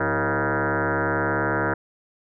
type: tone with frequency modulation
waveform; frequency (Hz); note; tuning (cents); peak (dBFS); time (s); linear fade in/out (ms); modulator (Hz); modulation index
sine; 536; C5; +42; -20; 0-1.74; 5; 143; 7.9
effects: none